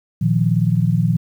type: chord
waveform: sine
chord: Bb suspended fourth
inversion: none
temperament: equal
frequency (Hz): 116.54 / 155.56 / 174.61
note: Bb2 / Eb3 / F3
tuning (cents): 0 / 0 / 0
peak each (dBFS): -18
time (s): 0.21-1.17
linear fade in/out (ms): 10
effects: 8-bit